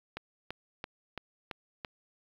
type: click train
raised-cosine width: 0.3 ms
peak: -21 dBFS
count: 6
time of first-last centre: 0.17-1.848 s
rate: 2.98 Hz
effects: low-pass 5000 Hz 12 dB/octave + 9-bit